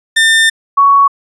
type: tone pair in turn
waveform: 30% pulse / sine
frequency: 1800 / 1117.3 Hz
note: A6 / C#6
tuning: +39 / +13 cents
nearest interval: minor sixth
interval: 826 cents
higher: first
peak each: -4 dBFS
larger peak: neither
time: 0.16-0.5 / 0.77-1.08 s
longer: first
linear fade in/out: 10 ms
effects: resampled to 24000 Hz